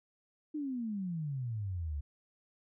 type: exponential sweep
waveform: sine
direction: down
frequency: 311.1 to 69.3 Hz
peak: -34 dBFS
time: 0.54-2.01 s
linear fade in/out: 10 ms
effects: none